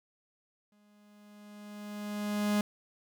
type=tone with exponential growth; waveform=45% pulse; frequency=207.7 Hz; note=G#3; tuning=in tune; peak=-25 dBFS; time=0.72-2.61 s; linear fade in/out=2 ms; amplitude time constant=410 ms; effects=none